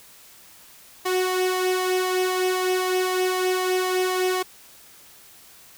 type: tone with flanger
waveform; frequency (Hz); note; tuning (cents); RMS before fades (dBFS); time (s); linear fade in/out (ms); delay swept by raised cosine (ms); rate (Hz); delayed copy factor
sawtooth; 369.1; F#4; -4; -23; 1.05-4.43; 10; 1.7 to 2.37; 3.9; +0.55
effects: white hiss -49 dBFS RMS until 5.77 s